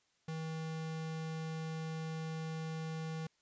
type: tone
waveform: square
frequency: 160 Hz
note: D#3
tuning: 49 cents sharp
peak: -39 dBFS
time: 0.28-3.27 s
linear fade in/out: 5 ms
effects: white hiss -75 dBFS RMS until 3.41 s + resampled to 16000 Hz